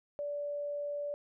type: tone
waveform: sine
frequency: 580 Hz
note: D5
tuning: 22 cents flat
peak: -34 dBFS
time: 0.19-1.14 s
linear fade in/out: 0 ms
effects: none